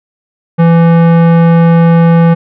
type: tone with tanh clipping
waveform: sine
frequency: 167.3 Hz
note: E3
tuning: 26 cents sharp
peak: -5 dBFS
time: 0.58-2.35 s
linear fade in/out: 20 ms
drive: 18 dB
effects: none